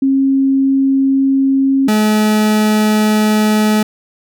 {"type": "tone pair in turn", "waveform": ["sine", "40% pulse"], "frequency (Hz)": [270.2, 213.8], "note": ["C#4", "A3"], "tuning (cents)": [-44, -49], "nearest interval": "major third", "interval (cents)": 405, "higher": "first", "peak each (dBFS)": -9, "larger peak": "neither", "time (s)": [[0.02, 1.88], [1.88, 3.83]], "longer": "second", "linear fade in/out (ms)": 5, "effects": []}